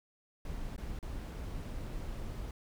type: noise with dropouts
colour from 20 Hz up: brown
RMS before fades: -40 dBFS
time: 0.45-2.51 s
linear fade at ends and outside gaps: 2 ms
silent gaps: 0.764-0.779 / 0.99-1.027 s
effects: none